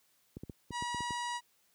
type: clicks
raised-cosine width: 3 ms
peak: -29 dBFS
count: 8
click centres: 0.369 / 0.435 / 0.497 / 0.707 / 0.824 / 0.946 / 1.006 / 1.107 s
type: harmonic tone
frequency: 963 Hz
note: B5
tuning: 44 cents flat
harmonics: 1 / 2 / 3 / 4 / 5 / 6 / 7 / 8 / 9 / 10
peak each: -36 / -42 / -46 / -48 / -50 / -52 / -53 / -54 / -55 / -56 dBFS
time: 0.71-1.41 s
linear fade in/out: 50 ms
effects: white hiss -71 dBFS RMS until 1.74 s + high-pass 60 Hz 12 dB/octave